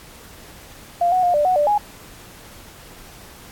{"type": "tone with pitch steps", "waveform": "sine", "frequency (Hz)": [697, 737, 709, 591, 737, 589, 830], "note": ["F5", "F#5", "F5", "D5", "F#5", "D5", "G#5"], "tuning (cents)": [-4, -7, 26, 11, -7, 5, -1], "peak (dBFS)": -14, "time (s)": [1.01, 1.78], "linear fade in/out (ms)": 5, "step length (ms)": 110, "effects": ["pink hiss -43 dBFS RMS until 3.51 s", "AAC 64 kbps"]}